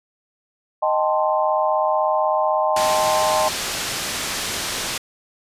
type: chord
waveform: sine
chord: A half-diminished seventh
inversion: second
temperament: equal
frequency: 622.3 / 784 / 880 / 1046.5 Hz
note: Eb5 / G5 / A5 / C6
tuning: 0 / 0 / 0 / 0 cents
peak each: -20 / -23 / -23 / -23 dBFS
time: 0.82-3.49 s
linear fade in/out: 10 ms
type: low-pass noise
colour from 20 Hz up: white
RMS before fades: -26 dBFS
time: 2.76-4.98 s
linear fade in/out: 5 ms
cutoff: 6900 Hz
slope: 12 dB/octave
effects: resampled to 32000 Hz